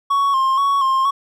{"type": "tone with vibrato", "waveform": "triangle", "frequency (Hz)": 1088, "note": "C#6", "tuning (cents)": -33, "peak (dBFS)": -12, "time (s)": [0.1, 1.11], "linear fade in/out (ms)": 10, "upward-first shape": "square", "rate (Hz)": 2.1, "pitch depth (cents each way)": 43, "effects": []}